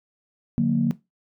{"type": "chord", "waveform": "sine", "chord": "D augmented", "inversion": "none", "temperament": "equal with one note detuned", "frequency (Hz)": [146.83, 181.29, 233.1], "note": ["D3", "F#3", "A#3"], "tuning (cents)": [0, -35, 0], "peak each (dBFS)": [-24, -23, -20], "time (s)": [0.58, 0.91], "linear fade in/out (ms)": 0, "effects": ["noise-tail reverb RT60 0.2 s tail -17 dB re dry", "tanh soft clip ceiling -9 dBFS"]}